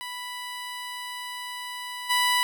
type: tone with level steps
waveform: 15% pulse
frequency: 987.8 Hz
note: B5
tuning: in tune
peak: -27 / -14 dBFS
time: 0.01-2.43 s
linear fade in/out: 0 ms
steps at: 2.09 s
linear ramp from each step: 20 ms
effects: none